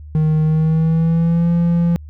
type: tone with pitch glide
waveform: triangle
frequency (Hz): 155.56 to 170.62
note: D#3 to F3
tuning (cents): 0 to -40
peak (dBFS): -10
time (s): 0.15-1.96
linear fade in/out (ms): 0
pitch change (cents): +160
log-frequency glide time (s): 0.43-1.51
effects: added 75 Hz sine -32 dBFS peak until 2.09 s